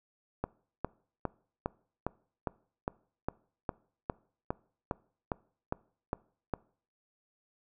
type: click train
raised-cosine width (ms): 1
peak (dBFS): -17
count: 16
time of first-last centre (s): 0.44-6.538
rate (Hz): 2.46
effects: noise-tail reverb RT60 0.5 s tail -23 dB re dry